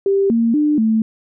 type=tone with pitch steps; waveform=sine; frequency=393.6 / 230.3 / 298.8 / 221 Hz; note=G4 / A#3 / D4 / A3; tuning=+7 / -21 / +30 / +8 cents; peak=-12 dBFS; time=0.06-1.02 s; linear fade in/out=2 ms; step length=240 ms; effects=none